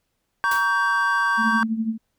triangle chord, G diminished, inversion first, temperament just, 940.8 / 1128.9 / 1568 Hz, Bb5 / Db6 / G6, +16 / +31 / 0 cents, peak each -24 / -21 / -19 dBFS, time 0.44-1.63 s, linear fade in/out 0 ms
white noise with exponential decay, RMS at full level -29 dBFS, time 0.51-0.76 s, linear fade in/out 5 ms, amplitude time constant 53 ms
sine tone with tremolo, 223 Hz, A3, 23 cents sharp, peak -18 dBFS, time 1.37-1.98 s, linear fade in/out 50 ms, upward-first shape triangle, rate 12 Hz, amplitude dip 75%
effects pink hiss -74 dBFS RMS until 2.18 s

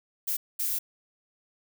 violet noise bursts at uneven times, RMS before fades -29 dBFS, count 2, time 0.27-0.37 / 0.59-0.79 s, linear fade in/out 10 ms, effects none

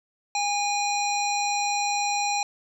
harmonic tone, 818 Hz, G#5, 26 cents flat, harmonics 1 / 3 / 5 / 7 / 9, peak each -25 / -30 / -32 / -33 / -35 dBFS, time 0.35-2.43 s, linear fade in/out 2 ms, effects 9-bit

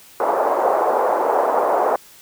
pink band-pass noise, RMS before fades -18 dBFS, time 0.2-1.96 s, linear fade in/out 2 ms, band 480 to 1000 Hz, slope 24 dB/octave, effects white hiss -46 dBFS RMS until 2.21 s

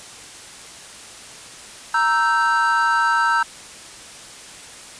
triangle chord, E diminished, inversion second, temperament equal with one note detuned, 932.3 / 1318.5 / 1556.3 Hz, Bb5 / E6 / G6, 0 / 0 / -13 cents, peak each -18 dBFS, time 1.94-3.43 s, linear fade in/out 5 ms, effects white hiss -39 dBFS RMS until 4.99 s + resampled to 22050 Hz

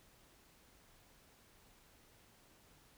silence, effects pink hiss -66 dBFS RMS until 2.97 s

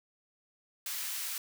white high-pass noise, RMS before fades -37 dBFS, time 0.86-1.38 s, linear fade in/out 2 ms, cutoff 1400 Hz, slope 12 dB/octave, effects none

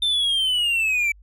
triangle linear sweep, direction down, 3591 to 2298 Hz, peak -17 dBFS, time 0.02-1.12 s, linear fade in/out 5 ms, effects added 50 Hz sine -46 dBFS peak until 1.22 s

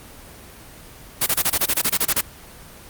white noise bursts, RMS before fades -18 dBFS, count 13, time 1.21-2.213 s, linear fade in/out 10 ms, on 55 ms, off 24 ms, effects pink hiss -42 dBFS RMS until 2.89 s + Opus 24 kbps

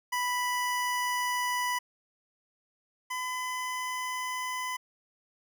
25% pulse tone pair in turn, 987.8 / 1009.1 Hz, B5 / B5, 0 / +37 cents, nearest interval unison, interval 37 cents, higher second, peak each -24 / -28 dBFS, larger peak first, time 0.12-1.79 / 3.1-4.77 s, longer neither, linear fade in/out 10 ms, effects none

